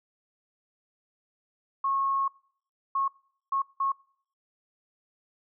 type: tone bursts at uneven times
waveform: sine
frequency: 1092 Hz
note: C#6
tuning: 26 cents flat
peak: -24 dBFS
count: 4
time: 1.84-2.28 / 2.95-3.08 / 3.52-3.62 / 3.8-3.92 s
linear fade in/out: 5 ms
effects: noise-tail reverb RT60 0.6 s tail -24 dB re dry